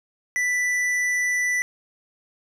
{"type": "tone with hard clipping", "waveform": "sine", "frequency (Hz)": 1979, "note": "B6", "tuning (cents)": 3, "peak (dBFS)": -22, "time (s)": [0.36, 1.62], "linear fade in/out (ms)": 0, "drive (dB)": 9, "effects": []}